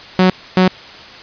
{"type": "tone bursts at uneven times", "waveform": "sawtooth", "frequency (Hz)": 185, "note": "F#3", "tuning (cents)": 0, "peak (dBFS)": -4, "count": 2, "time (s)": [[0.19, 0.3], [0.57, 0.68]], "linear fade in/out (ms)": 2, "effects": ["white hiss -35 dBFS RMS until 1.22 s", "resampled to 11025 Hz"]}